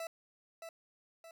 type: tone with echo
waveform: 40% pulse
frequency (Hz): 660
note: E5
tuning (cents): +2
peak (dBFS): -38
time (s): 0-0.07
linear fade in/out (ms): 2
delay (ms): 620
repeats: 2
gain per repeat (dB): -6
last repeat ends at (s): 1.31
effects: none